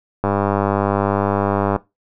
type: click train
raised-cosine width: 1 ms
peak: -4 dBFS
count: 153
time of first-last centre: 0.24-1.762 s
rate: 99.9 Hz
effects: noise-tail reverb RT60 0.2 s tail -18 dB re dry